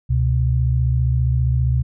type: tone pair together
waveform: sine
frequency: 70.4 / 125.44 Hz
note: C#2 / B2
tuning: +27 / +27 cents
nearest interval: minor seventh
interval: 1000 cents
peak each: -18 / -17 dBFS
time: 0.09-1.83 s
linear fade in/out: 20 ms
effects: none